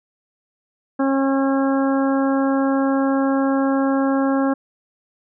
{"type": "harmonic tone", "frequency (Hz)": 271.4, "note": "C#4", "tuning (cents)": -36, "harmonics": [1, 2, 3, 4, 5, 6], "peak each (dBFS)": [-17, -23, -27, -29, -31, -33], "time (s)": [0.99, 4.54], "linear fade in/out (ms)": 10, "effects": []}